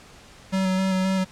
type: tone with vibrato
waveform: square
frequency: 188.9 Hz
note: F#3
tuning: 36 cents sharp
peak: -21 dBFS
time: 0.52-1.25 s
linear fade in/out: 20 ms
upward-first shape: square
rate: 3.8 Hz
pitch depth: 15 cents each way
effects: pink hiss -48 dBFS RMS until 1.31 s + low-pass 8000 Hz 12 dB/octave